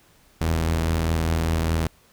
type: tone pair together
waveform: sawtooth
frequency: 43.16 / 81.4 Hz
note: F1 / E2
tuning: -20 / -21 cents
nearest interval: major seventh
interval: 1099 cents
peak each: -25 / -17 dBFS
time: 0.41-1.87 s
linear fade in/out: 0 ms
effects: pink hiss -57 dBFS RMS until 2.12 s

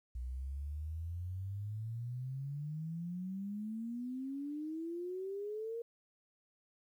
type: exponential sweep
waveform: sine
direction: up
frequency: 60 to 470.6 Hz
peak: -38 dBFS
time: 0.15-5.82 s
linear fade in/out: 5 ms
effects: 12-bit

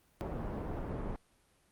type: low-pass noise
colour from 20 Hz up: pink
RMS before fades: -38 dBFS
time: 0.21-1.16 s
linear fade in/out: 0 ms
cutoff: 840 Hz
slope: 12 dB/octave
effects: pink hiss -69 dBFS RMS until 1.71 s + Opus 32 kbps

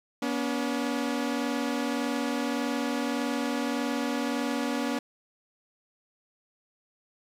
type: tone pair together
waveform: sawtooth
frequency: 241.7 / 283.4 Hz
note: B3 / C#4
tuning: -37 / +38 cents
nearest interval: minor third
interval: 275 cents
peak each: -26 dBFS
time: 0.22-4.99 s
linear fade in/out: 5 ms
effects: low-pass 8000 Hz 12 dB/octave + 9-bit

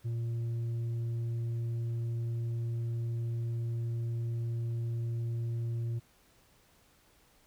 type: tone with tanh clipping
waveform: sine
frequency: 116.5 Hz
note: A#2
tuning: 1 cent flat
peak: -32 dBFS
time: 0.04-6 s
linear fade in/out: 20 ms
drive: 4 dB
effects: pink hiss -65 dBFS RMS until 7.46 s

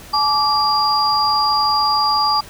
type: tone cluster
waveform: sine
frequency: 851 / 1162 / 4788 Hz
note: G#5 / D6 / D8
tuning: +42 / -19 / +33 cents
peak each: -18 dBFS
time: 0.13-2.41 s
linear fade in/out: 10 ms
effects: pink hiss -39 dBFS RMS until 2.49 s

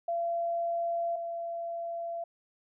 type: tone pair in turn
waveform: sine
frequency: 681 / 678.3 Hz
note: F5 / E5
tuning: -44 / +49 cents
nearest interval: unison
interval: 7 cents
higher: first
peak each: -28 / -33 dBFS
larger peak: first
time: 0.08-1.16 / 1.16-2.24 s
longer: neither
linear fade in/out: 5 ms
effects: none

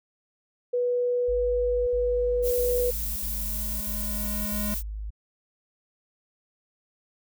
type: tone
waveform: sine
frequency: 490 Hz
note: B4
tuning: 14 cents flat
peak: -22 dBFS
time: 0.73-2.91 s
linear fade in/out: 10 ms
type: tone bursts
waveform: sine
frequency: 52.3 Hz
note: G#1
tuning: 13 cents sharp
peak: -31 dBFS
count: 6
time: 1.28-5.105 s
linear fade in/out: 10 ms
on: 590 ms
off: 57 ms
type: tone with exponential growth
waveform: square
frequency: 207.7 Hz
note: G#3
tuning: in tune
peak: -29 dBFS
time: 1.42-4.74 s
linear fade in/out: 0 ms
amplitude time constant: 720 ms
type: noise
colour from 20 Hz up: violet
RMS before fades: -32 dBFS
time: 2.42-4.83 s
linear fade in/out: 50 ms
effects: none

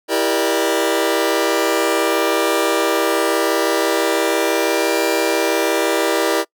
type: chord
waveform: sawtooth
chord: E half-diminished seventh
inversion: none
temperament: just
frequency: 329.6 / 395.6 / 474.7 / 593.3 Hz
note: E4 / G4 / Bb4 / D5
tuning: 0 / +16 / +31 / +18 cents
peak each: -17 dBFS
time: 0.08-6.45 s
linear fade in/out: 50 ms
effects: noise-tail reverb RT60 0.1 s tail -25 dB re dry

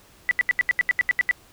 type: tone bursts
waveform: sine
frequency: 1975.5 Hz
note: B6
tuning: in tune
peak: -15 dBFS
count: 11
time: 0.29-1.311 s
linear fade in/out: 0 ms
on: 21 ms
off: 79 ms
effects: pink hiss -53 dBFS RMS until 1.52 s

